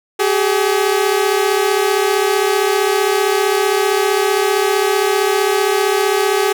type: tone pair together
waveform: sawtooth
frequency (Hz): 384.5 / 419.9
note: G4 / G#4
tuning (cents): -33 / +19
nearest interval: major second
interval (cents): 152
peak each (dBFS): -12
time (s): 0.19-6.53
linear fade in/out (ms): 10
effects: none